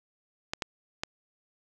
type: clicks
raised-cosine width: 0.2 ms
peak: -13 dBFS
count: 3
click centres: 0.535 / 0.622 / 1.035 s
effects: none